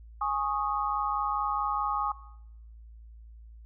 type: chord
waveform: sine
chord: Ab suspended fourth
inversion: none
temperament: equal with one note detuned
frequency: 830.6 / 1099.8 / 1244.5 Hz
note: Ab5 / Db6 / Eb6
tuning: 0 / -14 / 0 cents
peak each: -31 dBFS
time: 0.21-2.12 s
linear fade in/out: 5 ms
effects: noise-tail reverb RT60 0.8 s tail -19 dB re dry + added 56 Hz sine -46 dBFS peak until 3.65 s